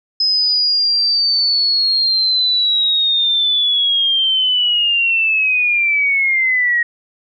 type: linear sweep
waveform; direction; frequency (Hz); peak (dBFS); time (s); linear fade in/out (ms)
sine; down; 5100 to 1880; -12; 0.2-6.83; 5
effects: none